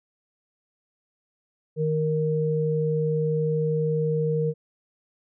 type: tone pair together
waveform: sine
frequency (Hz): 155.58 / 466.2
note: D#3 / A#4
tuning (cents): 0 / 0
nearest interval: octave + perfect fifth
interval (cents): 1900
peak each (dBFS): -24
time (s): 1.76-4.54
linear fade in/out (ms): 50
effects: none